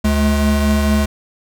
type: tone pair together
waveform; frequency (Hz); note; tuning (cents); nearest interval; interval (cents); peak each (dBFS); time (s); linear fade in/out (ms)
square; 72.46 / 212.9; D2 / G#3; -23 / +43; octave + perfect fifth; 1866; -16; 0.04-1.06; 10
effects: none